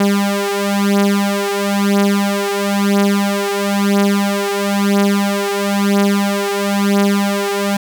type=beating tone pair; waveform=sawtooth; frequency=200 / 201 Hz; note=G3 / G3; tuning=+35 / +44 cents; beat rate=1 Hz; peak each=-12 dBFS; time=0-7.77 s; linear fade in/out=5 ms; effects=none